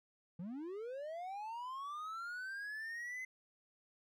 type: linear sweep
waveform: triangle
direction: up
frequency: 160.2 to 2058 Hz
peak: -40 dBFS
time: 0.39-3.25 s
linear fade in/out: 5 ms
effects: none